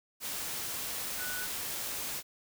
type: tone in noise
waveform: sine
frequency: 1480 Hz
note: F#6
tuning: in tune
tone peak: -38 dBFS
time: 1.17-1.48 s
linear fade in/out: 50 ms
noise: white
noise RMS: -37 dBFS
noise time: 0.2-2.23 s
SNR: -4 dB
effects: none